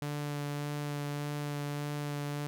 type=tone with vibrato; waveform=sawtooth; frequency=145.8 Hz; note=D3; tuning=12 cents flat; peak=-30 dBFS; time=0.02-2.47 s; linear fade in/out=0 ms; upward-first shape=sine; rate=1.7 Hz; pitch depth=12 cents each way; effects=none